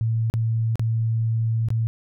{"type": "tone with dropouts", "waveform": "sine", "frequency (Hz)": 113.1, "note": "A2", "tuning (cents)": 48, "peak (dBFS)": -19, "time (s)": [0.01, 1.87], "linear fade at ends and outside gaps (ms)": 0, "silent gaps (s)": [[0.3, 0.339], [0.756, 0.795], [1.686, 1.704]], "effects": []}